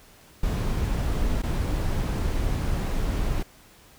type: noise with dropouts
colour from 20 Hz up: brown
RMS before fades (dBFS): -25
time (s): 0.43-3.43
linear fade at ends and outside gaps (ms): 5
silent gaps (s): 1.421-1.434
effects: pink hiss -53 dBFS RMS until 3.98 s